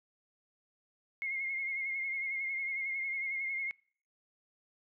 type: tone with vibrato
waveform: sine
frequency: 2146 Hz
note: C7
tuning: 43 cents sharp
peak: -33 dBFS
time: 1.22-3.71 s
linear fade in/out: 0 ms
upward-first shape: sine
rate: 11 Hz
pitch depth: 40 cents each way
effects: noise-tail reverb RT60 0.5 s tail -26 dB re dry